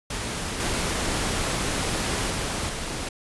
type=noise with level steps; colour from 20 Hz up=pink; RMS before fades=-30 / -26 / -28 / -31 dBFS; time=0.1-3.09 s; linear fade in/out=5 ms; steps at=0.6 / 2.3 / 2.69 s; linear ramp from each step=2 ms; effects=resampled to 24000 Hz